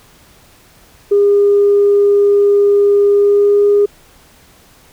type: tone with pitch glide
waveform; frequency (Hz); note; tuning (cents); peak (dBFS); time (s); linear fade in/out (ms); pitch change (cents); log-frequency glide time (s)
sine; 405.5 to 408.8; G#4 to G#4; -41 to -27; -6; 1.11-3.86; 10; +14; 3.1-3.67
effects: tanh soft clip ceiling -2 dBFS + pink hiss -46 dBFS RMS until 4.92 s